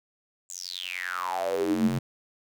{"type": "tone with high-pass filter sweep", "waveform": "square", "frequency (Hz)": 45.14, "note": "F#1", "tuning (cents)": -42, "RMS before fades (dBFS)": -29, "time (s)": [0.49, 1.99], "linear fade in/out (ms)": 10, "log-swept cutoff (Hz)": [7500, 150], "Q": 10, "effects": []}